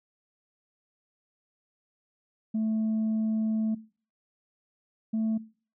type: tone pair in turn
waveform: sine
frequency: 219.3 / 221 Hz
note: A3 / A3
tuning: -6 / +8 cents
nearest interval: unison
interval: 14 cents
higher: second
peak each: -23 dBFS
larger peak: neither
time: 2.54-3.75 / 5.13-5.38 s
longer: first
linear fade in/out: 10 ms
effects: noise-tail reverb RT60 0.4 s tail -20 dB re dry + tanh soft clip ceiling -23 dBFS